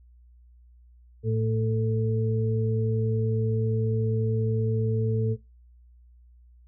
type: tone cluster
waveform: sine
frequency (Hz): 111.8 / 222.2 / 442.6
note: A2 / A3 / A4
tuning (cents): +28 / +17 / +10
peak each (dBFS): -24 / -33 / -28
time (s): 1.23-5.37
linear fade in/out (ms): 50
effects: noise-tail reverb RT60 0.2 s tail -18 dB re dry + added 60 Hz sine -51 dBFS peak until 6.67 s